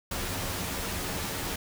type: noise with comb filter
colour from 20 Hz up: pink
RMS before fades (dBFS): -33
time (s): 0.11-1.56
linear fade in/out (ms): 5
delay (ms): 11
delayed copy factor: +0.55
effects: none